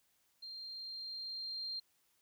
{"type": "tone with level ramp", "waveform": "sine", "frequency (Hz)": 4186, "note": "C8", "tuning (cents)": 0, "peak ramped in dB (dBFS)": [-45, -38], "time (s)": [0.42, 1.8], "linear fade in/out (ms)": 10, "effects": ["white hiss -75 dBFS RMS until 2.21 s"]}